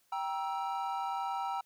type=chord; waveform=triangle; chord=E diminished; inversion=first; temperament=equal with one note detuned; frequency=784 / 945.9 / 1318.5 Hz; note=G5 / Bb5 / E6; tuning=0 / +25 / 0 cents; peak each=-34 / -35 / -38 dBFS; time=0.12-1.61 s; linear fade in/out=5 ms; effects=white hiss -71 dBFS RMS until 1.65 s